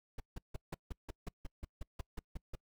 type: noise bursts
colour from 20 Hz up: brown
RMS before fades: -40 dBFS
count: 14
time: 0.18-2.554 s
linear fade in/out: 5 ms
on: 21 ms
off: 160 ms
effects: noise-tail reverb RT60 0.1 s tail -26 dB re dry